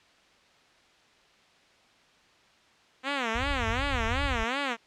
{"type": "tone with vibrato", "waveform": "5% pulse", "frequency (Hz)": 252.1, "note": "B3", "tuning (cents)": 36, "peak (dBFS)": -16, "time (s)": [3.03, 4.77], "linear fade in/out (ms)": 50, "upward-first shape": "sine", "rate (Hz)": 2.7, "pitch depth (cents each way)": 220}
{"type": "low-pass noise", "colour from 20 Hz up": "white", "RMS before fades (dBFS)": -33, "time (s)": [3.34, 4.44], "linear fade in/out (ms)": 10, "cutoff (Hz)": 100, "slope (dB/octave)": 96}
{"effects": ["white hiss -60 dBFS RMS until 4.86 s", "low-pass 4000 Hz 12 dB/octave"]}